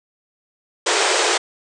pink band-pass noise, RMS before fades -18 dBFS, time 0.86-1.38 s, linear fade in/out 10 ms, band 340 to 8800 Hz, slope 96 dB/octave, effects none

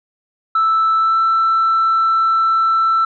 sine tone with pitch glide, 1318.5 to 1331.5 Hz, E6 to E6, 0 to +17 cents, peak -10 dBFS, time 0.55-3.05 s, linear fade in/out 5 ms, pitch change +17 cents, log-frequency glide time 0.98-1.19 s, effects tanh soft clip ceiling -9 dBFS

